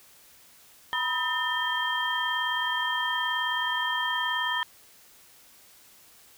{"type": "tone cluster", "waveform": "sine", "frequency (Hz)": [953, 992, 1270, 1801, 3180], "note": ["A#5", "B5", "D#6", "A6", "G7"], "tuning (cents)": [38, 7, 35, 40, 24], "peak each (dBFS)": [-36, -31, -36, -29, -31], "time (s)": [0.93, 4.63], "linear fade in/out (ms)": 0, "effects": ["white hiss -55 dBFS RMS until 6.37 s"]}